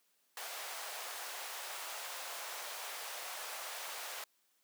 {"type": "high-pass noise", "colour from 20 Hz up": "pink", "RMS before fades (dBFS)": -44, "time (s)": [0.37, 4.24], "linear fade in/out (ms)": 2, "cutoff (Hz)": 600, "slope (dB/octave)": 24, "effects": ["white hiss -75 dBFS RMS until 4.63 s", "high-pass 200 Hz 12 dB/octave"]}